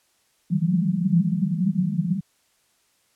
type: band-pass noise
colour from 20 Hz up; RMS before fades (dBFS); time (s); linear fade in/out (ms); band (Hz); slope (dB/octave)
white; -22; 0.5-2.21; 5; 160 to 200; 96
effects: white hiss -65 dBFS RMS until 3.15 s + low-pass 11000 Hz 12 dB/octave